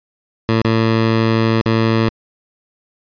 15% pulse tone with dropouts, 112.5 Hz, A2, 39 cents sharp, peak -6 dBFS, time 0.49-2.09 s, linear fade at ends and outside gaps 0 ms, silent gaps 0.616-0.648 / 1.612-1.659 s, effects resampled to 11025 Hz

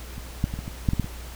clicks, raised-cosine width 5 ms, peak -22 / -9 / -19 / -20 / -19 / -8 / -12 / -9 / -20 dBFS, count 9, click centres 0.181 / 0.441 / 0.539 / 0.59 / 0.679 / 0.888 / 0.934 / 0.997 / 1.044 s, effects added 60 Hz sine -37 dBFS peak until 1.35 s + pink hiss -43 dBFS RMS until 1.35 s

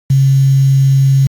sine tone with quantisation, 135.5 Hz, C#3, 39 cents flat, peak -6 dBFS, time 0.1-1.27 s, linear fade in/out 5 ms, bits 5, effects AAC 64 kbps

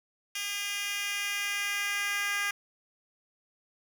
10% pulse tone with high-pass filter sweep, 405.6 Hz, G#4, 41 cents flat, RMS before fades -32 dBFS, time 0.35-2.51 s, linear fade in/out 5 ms, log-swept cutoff 3000 to 1700 Hz, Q 1.6, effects none

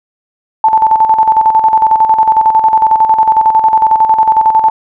sine tone with tremolo, 880 Hz, A5, in tune, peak -3 dBFS, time 0.64-4.7 s, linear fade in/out 2 ms, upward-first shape square, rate 11 Hz, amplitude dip 60%, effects none

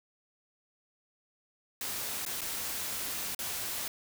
white noise with dropouts, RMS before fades -36 dBFS, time 1.81-3.88 s, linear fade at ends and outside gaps 2 ms, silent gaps 2.252-2.262 / 2.409-2.415 / 3.348-3.39 s, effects none

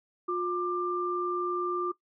sine tone pair together, 356.3 / 1188.1 Hz, F4 / D6, +35 / +20 cents, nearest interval octave + major sixth, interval 2085 cents, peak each -30 / -30 dBFS, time 0.28-1.92 s, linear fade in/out 10 ms, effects noise-tail reverb RT60 0.1 s tail -19 dB re dry

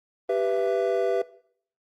triangle chord, E minor, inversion first, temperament equal with one note detuned, 392 / 493.9 / 667.3 Hz, G4 / B4 / E5, 0 / 0 / +21 cents, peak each -24 / -23 / -25 dBFS, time 0.29-1.22 s, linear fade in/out 5 ms, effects noise-tail reverb RT60 0.6 s tail -19 dB re dry + Opus 32 kbps

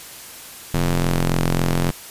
sawtooth ring-modulated tone, 87.31 Hz, F2, in tune, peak -10 dBFS, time 0.74-1.91 s, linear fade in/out 0 ms, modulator 65.3 Hz, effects white hiss -38 dBFS RMS until 2.1 s + resampled to 32000 Hz

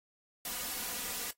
white noise with comb filter, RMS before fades -38 dBFS, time 0.45-1.31 s, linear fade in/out 2 ms, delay 4.1 ms, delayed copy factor +0.6, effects noise-tail reverb RT60 0.1 s tail -18 dB re dry + AAC 48 kbps

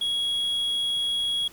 triangle tone, 3322 Hz, G#7, in tune, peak -22 dBFS, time 0.01-1.48 s, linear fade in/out 5 ms, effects pink hiss -50 dBFS RMS until 1.52 s

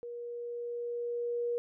sine tone with level ramp, 476.9 Hz, A#4, 39 cents sharp, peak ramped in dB -39 to -29 dBFS, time 0.03-1.58 s, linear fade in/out 0 ms, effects none

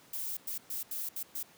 violet noise bursts at uneven times, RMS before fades -37 dBFS, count 6, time 0.13-0.37 / 0.47-0.58 / 0.7-0.83 / 0.91-1.09 / 1.16-1.23 / 1.35-1.43 s, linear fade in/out 5 ms, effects pink hiss -59 dBFS RMS until 1.57 s + high-pass 150 Hz 12 dB/octave

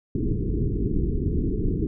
pink low-pass noise, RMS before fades -24 dBFS, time 0.15-1.87 s, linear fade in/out 2 ms, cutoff 430 Hz, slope 96 dB/octave, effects none

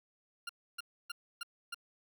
20% pulse tone bursts, 1396.9 Hz, F6, in tune, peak -33 dBFS, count 5, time 0.47-1.745 s, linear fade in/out 5 ms, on 23 ms, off 290 ms, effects none

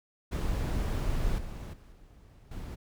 brown noise with level steps, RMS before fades -30 / -39 / -51 / -54 / -39 dBFS, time 0.31-2.76 s, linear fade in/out 20 ms, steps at 1.38 / 1.73 / 1.92 / 2.51 s, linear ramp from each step 5 ms, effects none

